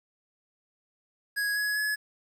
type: tone with pitch steps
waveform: square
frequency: 1661.2 / 1680.5 / 1700 Hz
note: G#6 / G#6 / G#6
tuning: 0 / +20 / +40 cents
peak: -27 dBFS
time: 1.36-1.96 s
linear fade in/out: 20 ms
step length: 200 ms
effects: 10-bit